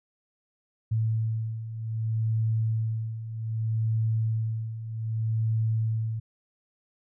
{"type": "beating tone pair", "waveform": "sine", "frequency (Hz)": [110.9, 111.54], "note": ["A2", "A2"], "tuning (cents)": [14, 24], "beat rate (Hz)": 0.64, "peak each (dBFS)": [-31, -26], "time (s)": [0.91, 6.2], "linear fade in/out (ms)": 10, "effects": []}